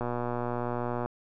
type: click train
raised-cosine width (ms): 1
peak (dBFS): -18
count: 128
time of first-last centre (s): 0.01-1.06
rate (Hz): 121
effects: none